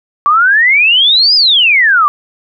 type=exponential two-way sweep; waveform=sine; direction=up then down; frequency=1138 to 5110 to 1138 Hz; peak=-5 dBFS; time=0.26-2.08 s; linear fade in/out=0 ms; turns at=1.35 s; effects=none